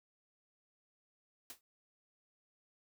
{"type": "noise with exponential decay", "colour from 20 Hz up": "white", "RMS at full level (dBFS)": -44, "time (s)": [1.5, 1.61], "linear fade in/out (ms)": 1, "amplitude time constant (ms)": 23, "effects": []}